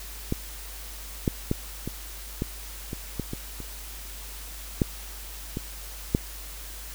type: clicks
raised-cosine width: 3 ms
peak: -12 / -9 / -10 / -17 / -13 / -19 / -15 / -18 / -25 / -7 / -16 / -7 dBFS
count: 12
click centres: 0.324 / 1.278 / 1.514 / 1.876 / 2.421 / 2.931 / 3.197 / 3.334 / 3.603 / 4.818 / 5.571 / 6.149 s
effects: added 50 Hz sine -40 dBFS peak until 6.94 s + white hiss -42 dBFS RMS until 6.94 s